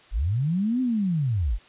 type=linear two-way sweep; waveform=sine; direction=up then down; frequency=36.6 to 261.6 to 36.6 Hz; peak=-21 dBFS; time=0.11-1.59 s; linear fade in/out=50 ms; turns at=0.81 s; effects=white hiss -53 dBFS RMS until 1.68 s + resampled to 8000 Hz